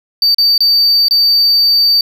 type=tone with dropouts; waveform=triangle; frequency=4611 Hz; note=D8; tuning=33 cents flat; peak=-6 dBFS; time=0.22-2.01 s; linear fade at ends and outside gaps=2 ms; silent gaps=0.346-0.383 / 0.579-0.605 / 1.084-1.109 s; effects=none